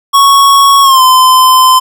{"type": "tone with pitch glide", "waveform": "square", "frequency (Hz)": [1108.7, 1028.5], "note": ["C#6", "C6"], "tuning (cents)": [0, -30], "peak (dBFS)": -3, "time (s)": [0.13, 1.8], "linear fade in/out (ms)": 20, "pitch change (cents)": -130, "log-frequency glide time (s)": [0.82, 1.02], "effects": []}